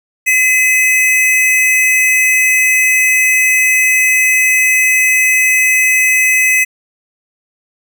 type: tone pair together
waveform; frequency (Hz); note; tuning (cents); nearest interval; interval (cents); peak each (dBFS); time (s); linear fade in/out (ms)
square; 2022 / 2550; B6 / D#7; +40 / +42; major third; 402; -12; 0.26-6.65; 20
effects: none